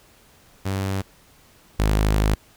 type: tone pair in turn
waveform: sawtooth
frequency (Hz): 96.8 / 52.26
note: G2 / G#1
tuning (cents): -21 / +12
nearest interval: major seventh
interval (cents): 1067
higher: first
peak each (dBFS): -19 / -13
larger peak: second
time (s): 0.65-1.02 / 1.79-2.35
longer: second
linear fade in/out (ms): 10
effects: pink hiss -54 dBFS RMS until 2.56 s